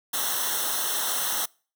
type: noise with comb filter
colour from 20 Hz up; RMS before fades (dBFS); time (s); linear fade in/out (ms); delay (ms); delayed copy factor
white; -27; 0.13-1.46; 10; 0.42; -1
effects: noise-tail reverb RT60 0.4 s tail -26 dB re dry